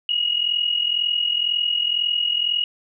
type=tone pair together; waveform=sine; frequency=2858 / 2900 Hz; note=F7 / F#7; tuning=+39 / -35 cents; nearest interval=unison; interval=26 cents; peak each=-24 / -20 dBFS; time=0.09-2.64 s; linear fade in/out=2 ms; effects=none